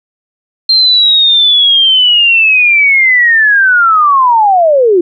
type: linear sweep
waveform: sine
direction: down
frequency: 4186 to 334.6 Hz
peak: -4 dBFS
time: 0.69-5.01 s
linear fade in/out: 5 ms
effects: none